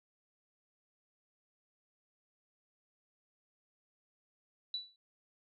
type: tone with exponential decay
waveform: sine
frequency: 3951 Hz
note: B7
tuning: in tune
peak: -32 dBFS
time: 4.74-4.96 s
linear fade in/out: 2 ms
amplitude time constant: 47 ms
effects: none